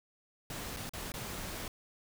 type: noise with dropouts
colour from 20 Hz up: pink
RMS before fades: -41 dBFS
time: 0.5-1.68 s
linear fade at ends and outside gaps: 2 ms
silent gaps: 0.765-0.769 / 0.894-0.935 / 1.12-1.139 s
effects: none